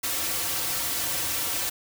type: noise with comb filter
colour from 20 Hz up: white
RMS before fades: -28 dBFS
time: 0.03-1.7 s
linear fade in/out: 10 ms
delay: 4.8 ms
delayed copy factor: -0.75
effects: none